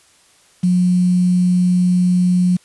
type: tone with quantisation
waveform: sine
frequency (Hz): 180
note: F#3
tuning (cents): -47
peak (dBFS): -11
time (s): 0.63-2.57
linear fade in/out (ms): 10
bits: 6
effects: white hiss -52 dBFS RMS until 2.64 s + resampled to 24000 Hz